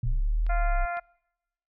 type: tone with exponential decay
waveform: sine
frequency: 119.1 Hz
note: A#2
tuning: 38 cents sharp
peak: -24 dBFS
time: 0.03-0.31 s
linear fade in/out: 5 ms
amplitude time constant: 60 ms
type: linear two-way sweep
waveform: sine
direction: up then down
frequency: 30.87 to 41.25 to 30.87 Hz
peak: -22 dBFS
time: 0.05-0.86 s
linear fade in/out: 20 ms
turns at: 0.45 s
type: clicks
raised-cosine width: 0.3 ms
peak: -31 dBFS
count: 2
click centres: 0.466 / 0.971 s
type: harmonic tone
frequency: 347.4 Hz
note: F4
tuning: 9 cents flat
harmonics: 2 / 3 / 4 / 5 / 6 / 7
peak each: -30 / -44 / -34 / -44 / -42 / -47 dBFS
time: 0.49-1 s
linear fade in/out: 10 ms
effects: noise-tail reverb RT60 0.9 s tail -26 dB re dry